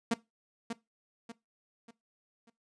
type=tone with echo; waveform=sawtooth; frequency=230.7 Hz; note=A#3; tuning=18 cents flat; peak=-22 dBFS; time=0.11-0.14 s; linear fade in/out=5 ms; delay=590 ms; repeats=4; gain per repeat=-8 dB; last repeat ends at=2.5 s; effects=noise-tail reverb RT60 0.2 s tail -19 dB re dry + resampled to 22050 Hz